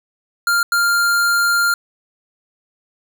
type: tone bursts at uneven times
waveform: square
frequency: 1398 Hz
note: F6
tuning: 1 cent sharp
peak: -14 dBFS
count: 2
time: 0.47-0.63 / 0.72-1.74 s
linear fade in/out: 2 ms
effects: none